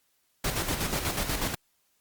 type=noise with tremolo; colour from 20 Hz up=pink; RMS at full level=-28 dBFS; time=0.44-1.55 s; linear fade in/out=5 ms; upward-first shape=square; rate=8.2 Hz; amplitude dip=50%; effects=white hiss -71 dBFS RMS until 2 s + Opus 48 kbps